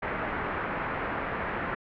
white low-pass noise, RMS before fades -32 dBFS, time 0.02-1.75 s, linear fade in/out 10 ms, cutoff 1900 Hz, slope 24 dB/octave, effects low-pass 3000 Hz 12 dB/octave

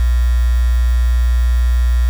sine tone with quantisation, 60.2 Hz, B1, 44 cents flat, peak -10 dBFS, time 0-2.09 s, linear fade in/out 0 ms, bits 5, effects none

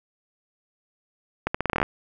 accelerating click train, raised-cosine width 0.5 ms, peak -8 dBFS, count 11, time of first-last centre 1.47-1.829 s, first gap 75 ms, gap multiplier 0.82, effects none

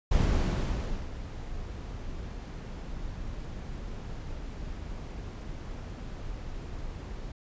brown noise with ADSR envelope, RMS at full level -23 dBFS, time 0.11-7.32 s, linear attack 7 ms, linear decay 960 ms, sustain -15 dB, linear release 5 ms, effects resampled to 16000 Hz

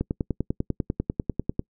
click train, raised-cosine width 3 ms, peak -12 dBFS, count 17, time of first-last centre 0.01-1.594 s, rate 10.1 Hz, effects noise-tail reverb RT60 0.1 s tail -26 dB re dry

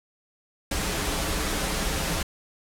pink noise with comb filter, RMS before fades -27 dBFS, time 0.71-2.23 s, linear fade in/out 5 ms, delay 8.3 ms, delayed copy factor -0.55, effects low-pass 12000 Hz 12 dB/octave

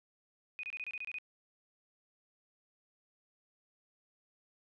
sine tone bursts, 2489 Hz, D#7, in tune, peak -38 dBFS, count 9, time 0.59-1.185 s, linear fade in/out 0 ms, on 43 ms, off 26 ms, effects none

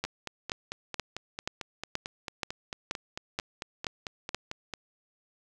two click trains, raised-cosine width 0.2 ms, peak -13 / -18 dBFS, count 10 / 22, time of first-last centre 0.04-4.346 / 0.05-4.737 s, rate 2.09 / 4.48 Hz, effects none

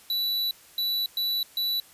square tone bursts at uneven times, 3951 Hz, B7, in tune, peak -25 dBFS, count 4, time 0.1-0.51 / 0.78-1.06 / 1.17-1.43 / 1.57-1.8 s, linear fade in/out 2 ms, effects white hiss -53 dBFS RMS until 1.93 s + resampled to 32000 Hz

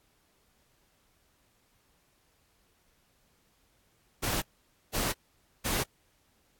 pink noise bursts, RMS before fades -30 dBFS, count 3, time 4.22-5.84 s, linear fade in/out 20 ms, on 200 ms, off 510 ms, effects pink hiss -69 dBFS RMS until 6.59 s + AAC 64 kbps

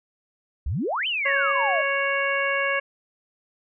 sine exponential two-way sweep, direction up then down, 56.3 to 3136 to 591 Hz, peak -23 dBFS, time 0.66-1.82 s, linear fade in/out 5 ms, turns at 1.07 s
harmonic tone, 554.4 Hz, C#5, in tune, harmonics 1 / 2 / 3 / 4 / 5, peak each -27 / -29 / -26 / -27 / -31 dBFS, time 1.25-2.8 s, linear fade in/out 10 ms
effects none

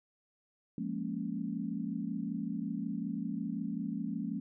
sine chord, Bb minor seventh, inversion second, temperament equal, 174.61 / 207.7 / 233.1 / 277.2 Hz, F3 / Ab3 / Bb3 / Db4, 0 / 0 / 0 / 0 cents, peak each -40 / -38 / -39 / -40 dBFS, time 0.78-4.4 s, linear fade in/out 2 ms, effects none

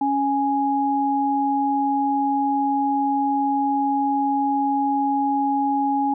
sine tone pair together, 277.7 / 830.6 Hz, C#4 / G#5, +3 / 0 cents, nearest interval octave + perfect fifth, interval 1897 cents, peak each -22 / -20 dBFS, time 0.01-6.14 s, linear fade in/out 5 ms, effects none

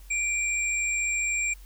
sine tone pair together, 2358 / 7486 Hz, D7 / A#8, +6 / +6 cents, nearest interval octave + minor sixth, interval 2000 cents, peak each -26 / -29 dBFS, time 0.1-1.54 s, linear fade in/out 10 ms, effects added 46 Hz sine -44 dBFS peak until 1.65 s + white hiss -57 dBFS RMS until 1.65 s

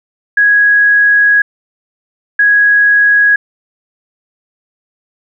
sine tone bursts at uneven times, 1661.2 Hz, G#6, in tune, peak -5 dBFS, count 2, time 0.37-1.42 / 2.39-3.36 s, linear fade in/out 5 ms, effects none

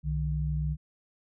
sine tone pair together, 64 / 152.22 Hz, C2 / D#3, -38 / -38 cents, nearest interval octave + minor third, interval 1500 cents, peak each -30 / -29 dBFS, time 0.03-0.77 s, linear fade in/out 50 ms, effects none

